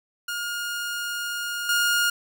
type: tone with level steps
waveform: sawtooth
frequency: 1422 Hz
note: F6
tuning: 31 cents sharp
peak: -24 / -16 dBFS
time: 0.28-2.1 s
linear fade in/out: 5 ms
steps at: 1.69 s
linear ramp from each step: 2 ms
effects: none